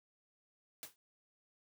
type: noise with exponential decay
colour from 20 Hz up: white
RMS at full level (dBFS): -43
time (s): 0.83-0.96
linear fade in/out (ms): 0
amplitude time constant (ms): 28
effects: none